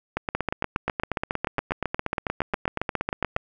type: two click trains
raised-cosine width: 0.5 ms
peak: -9 / -10 dBFS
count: 23 / 28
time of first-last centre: 0.35-3.364 / 0.17-3.365 s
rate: 7.3 / 8.45 Hz
effects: none